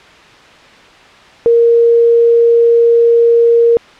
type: tone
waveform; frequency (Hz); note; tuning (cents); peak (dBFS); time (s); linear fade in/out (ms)
sine; 466.9; A#4; +3; -5; 1.46-3.77; 0
effects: white hiss -39 dBFS RMS until 3.99 s + low-pass 3000 Hz 12 dB/octave